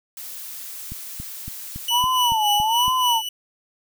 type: noise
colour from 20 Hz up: blue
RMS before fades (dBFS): -35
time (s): 0.17-1.89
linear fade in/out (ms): 2
type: click train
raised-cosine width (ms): 5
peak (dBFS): -21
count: 8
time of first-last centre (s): 0.92-2.881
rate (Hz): 3.57
type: tone with tremolo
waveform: 40% pulse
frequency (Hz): 2960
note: F#7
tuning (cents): 0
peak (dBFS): -18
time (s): 1.88-3.29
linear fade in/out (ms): 5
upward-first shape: sine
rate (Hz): 3.5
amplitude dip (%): 65
type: tone with vibrato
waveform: sine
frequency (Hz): 920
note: A#5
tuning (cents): -23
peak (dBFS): -18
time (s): 1.9-3.22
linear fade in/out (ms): 50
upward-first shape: sine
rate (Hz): 1.2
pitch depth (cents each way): 190
effects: none